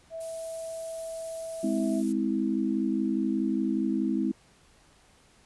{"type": "tone", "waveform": "sine", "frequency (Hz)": 654, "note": "E5", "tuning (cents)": -14, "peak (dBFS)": -34, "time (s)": [0.1, 2.03], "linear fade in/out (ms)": 50}
{"type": "noise", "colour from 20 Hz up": "violet", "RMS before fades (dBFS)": -41, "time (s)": [0.2, 2.13], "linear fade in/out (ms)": 10}
{"type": "chord", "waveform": "sine", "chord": "Ab augmented", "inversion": "none", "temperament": "just", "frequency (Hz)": [207.7, 259.6, 324.5], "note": ["Ab3", "C4", "E4"], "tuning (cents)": [0, -13, -27], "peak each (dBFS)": -29, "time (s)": [1.63, 4.32], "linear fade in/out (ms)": 10}
{"effects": ["pink hiss -60 dBFS RMS until 5.45 s", "resampled to 24000 Hz"]}